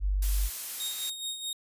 sine tone, 48.62 Hz, G1, 13 cents flat, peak -24 dBFS, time 0-0.5 s, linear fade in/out 50 ms
blue noise, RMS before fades -35 dBFS, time 0.22-1.1 s, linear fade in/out 5 ms
sawtooth tone with tremolo, 3729 Hz, A#7, in tune, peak -28 dBFS, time 0.8-1.53 s, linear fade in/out 2 ms, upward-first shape sine, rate 4.7 Hz, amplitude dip 60%
effects resampled to 32000 Hz

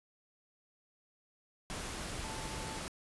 sine tone in noise, 879 Hz, A5, 2 cents flat, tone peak -47 dBFS, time 2.24-2.79 s, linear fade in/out 0 ms, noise pink, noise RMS -41 dBFS, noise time 1.7-2.88 s, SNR -9 dB, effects resampled to 24000 Hz

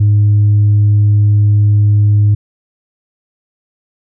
sine tone, 103.8 Hz, G#2, in tune, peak -4 dBFS, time 0-2.35 s, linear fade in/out 10 ms, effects tanh soft clip ceiling -4 dBFS

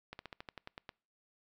slowing click train, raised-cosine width 0.3 ms, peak -28 dBFS, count 10, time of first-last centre 0.13-0.892 s, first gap 61 ms, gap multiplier 1.08, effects noise-tail reverb RT60 0.4 s tail -26 dB re dry

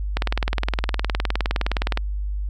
click train, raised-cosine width 0.3 ms, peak -6 dBFS, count 36, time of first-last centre 0.17-1.974 s, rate 19.4 Hz, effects added 50 Hz sine -23 dBFS peak until 2.49 s

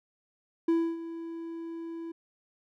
triangle tone with ADSR envelope, 331.8 Hz, E4, 11 cents sharp, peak -19 dBFS, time 0.68-2.12 s, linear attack 6 ms, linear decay 280 ms, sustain -15 dB, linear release 8 ms, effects none

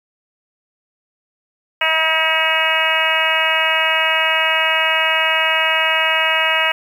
harmonic tone, 320 Hz, D#4, 49 cents sharp, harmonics 2 / 3 / 4 / 5 / 6 / 7 / 8 / 9, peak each -24 / -23 / -24 / -23 / -22 / -21 / -21 / -20 dBFS, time 1.81-6.72 s, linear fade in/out 5 ms, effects 7-bit

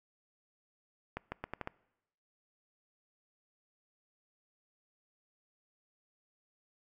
accelerating click train, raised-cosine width 0.5 ms, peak -22 dBFS, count 6, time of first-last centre 1.17-1.674 s, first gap 150 ms, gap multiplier 0.8, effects noise-tail reverb RT60 0.9 s tail -23 dB re dry

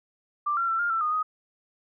sine tone with pitch steps, 1180 / 1369 / 1340 / 1407 / 1335 / 1229 / 1252 Hz, D6 / F6 / E6 / F6 / E6 / D#6 / D#6, +8 / -35 / +28 / +12 / +22 / -22 / +10 cents, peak -23 dBFS, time 0.46-1.23 s, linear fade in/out 10 ms, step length 110 ms, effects none

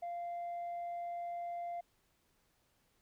sine tone, 694 Hz, F5, 11 cents flat, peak -36 dBFS, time 0.02-1.81 s, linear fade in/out 10 ms, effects tanh soft clip ceiling -37 dBFS + pink hiss -75 dBFS RMS until 3.01 s

